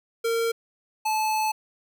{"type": "tone pair in turn", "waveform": "square", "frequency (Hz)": [459.4, 867.2], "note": ["A#4", "A5"], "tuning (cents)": [-25, -25], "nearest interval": "major seventh", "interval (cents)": 1100, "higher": "second", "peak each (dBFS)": -23, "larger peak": "neither", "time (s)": [[0.24, 0.52], [1.05, 1.52]], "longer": "second", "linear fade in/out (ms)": 10, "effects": []}